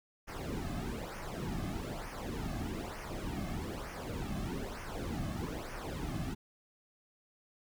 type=noise with flanger; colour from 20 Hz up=brown; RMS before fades=-39 dBFS; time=0.27-6.35 s; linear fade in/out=20 ms; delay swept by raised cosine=0.25 to 2.15 ms; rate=1.1 Hz; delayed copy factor=-0.75; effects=none